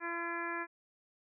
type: harmonic tone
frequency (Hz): 339.8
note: F4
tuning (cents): -47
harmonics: 1 / 2 / 3 / 4 / 5 / 6 / 7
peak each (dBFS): -42 / -47 / -41 / -44 / -40 / -47 / -47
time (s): 0-0.67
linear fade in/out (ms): 50
effects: none